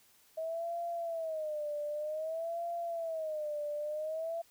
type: tone with vibrato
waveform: sine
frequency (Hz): 636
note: D#5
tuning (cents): +38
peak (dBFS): -34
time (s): 0.37-4.42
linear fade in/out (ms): 10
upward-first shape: sine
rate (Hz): 0.53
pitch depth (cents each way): 130
effects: white hiss -65 dBFS RMS until 4.5 s